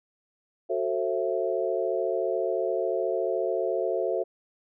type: chord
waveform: sine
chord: F# half-diminished seventh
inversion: none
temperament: just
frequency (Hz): 370 / 444 / 532.8 / 666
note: F#4 / A4 / C5 / E5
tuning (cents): 0 / +16 / +31 / +18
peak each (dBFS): -30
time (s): 0.69-4.24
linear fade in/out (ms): 20
effects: none